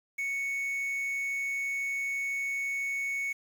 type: tone with quantisation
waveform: triangle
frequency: 2217 Hz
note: C#7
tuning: in tune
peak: -28 dBFS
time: 0.18-3.33 s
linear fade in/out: 10 ms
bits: 8
effects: none